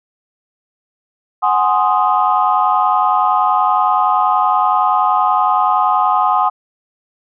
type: chord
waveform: sine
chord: Ab dominant seventh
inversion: third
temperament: equal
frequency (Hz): 740 / 830.6 / 1046.5 / 1244.5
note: Gb5 / Ab5 / C6 / Eb6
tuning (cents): 0 / 0 / 0 / 0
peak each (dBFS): -16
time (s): 1.42-6.5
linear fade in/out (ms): 20
effects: tanh soft clip ceiling -1 dBFS